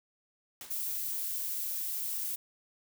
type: noise with exponential decay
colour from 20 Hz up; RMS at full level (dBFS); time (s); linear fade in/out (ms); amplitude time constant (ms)
white; -42; 0.61-0.92; 1; 67
type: noise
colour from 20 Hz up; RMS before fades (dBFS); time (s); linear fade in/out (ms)
violet; -35; 0.7-2.36; 10
effects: none